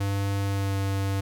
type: tone with pitch glide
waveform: square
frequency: 99.3 to 97.88 Hz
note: G2 to G2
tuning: +23 to -2 cents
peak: -25 dBFS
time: 0-1.21 s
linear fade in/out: 10 ms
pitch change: -25 cents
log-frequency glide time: 0.4-0.77 s
effects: none